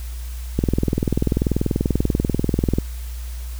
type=click train; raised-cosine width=3 ms; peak=-5 dBFS; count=46; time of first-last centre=0.59-2.785 s; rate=20.5 Hz; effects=added 60 Hz sine -27 dBFS peak until 3.59 s + white hiss -43 dBFS RMS until 3.59 s